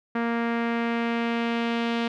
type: tone with low-pass filter sweep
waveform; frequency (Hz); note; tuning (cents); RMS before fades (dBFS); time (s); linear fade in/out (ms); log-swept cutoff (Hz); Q
sawtooth; 233.1; A#3; 0; -26; 0.15-2.08; 5; 1800 to 3300; 1.7
effects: none